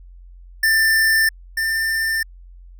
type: tone pair in turn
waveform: square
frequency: 1782 / 1792.3 Hz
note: A6 / A6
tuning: +22 / +31 cents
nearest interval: unison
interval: 9 cents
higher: second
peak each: -14 / -19 dBFS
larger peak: first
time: 0.63-1.29 / 1.57-2.23 s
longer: neither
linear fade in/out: 5 ms
effects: added 44 Hz sine -39 dBFS peak until 2.79 s